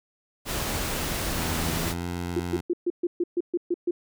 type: noise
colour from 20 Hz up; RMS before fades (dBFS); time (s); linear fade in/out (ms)
pink; -29; 0.45-1.95; 50
type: tone with pitch glide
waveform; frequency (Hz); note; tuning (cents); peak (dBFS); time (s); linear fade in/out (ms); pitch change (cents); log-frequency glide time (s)
15% pulse; 82.2 to 87.59; E2 to F2; -4 to +6; -23; 1.37-2.61; 10; +110; 1.74-2.05
type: tone bursts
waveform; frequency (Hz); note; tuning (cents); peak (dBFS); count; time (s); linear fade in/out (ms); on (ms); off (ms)
sine; 349.2; F4; 0; -21; 10; 2.36-3.91; 5; 38; 130
effects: none